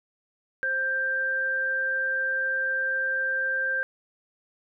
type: tone pair together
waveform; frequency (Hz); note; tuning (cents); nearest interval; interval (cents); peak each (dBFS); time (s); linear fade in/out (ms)
sine; 526.6 / 1578; C5 / G6; +11 / +11; octave + perfect fifth; 1900; -35 / -24; 0.63-3.83; 0
effects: none